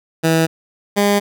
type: tone pair in turn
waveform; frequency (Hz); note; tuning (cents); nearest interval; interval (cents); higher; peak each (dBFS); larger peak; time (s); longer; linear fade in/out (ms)
15% pulse; 162.5 / 203.3; E3 / G#3; -24 / -37; major third; 387; second; -6; neither; 0.23-0.47 / 0.96-1.2; neither; 20
effects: none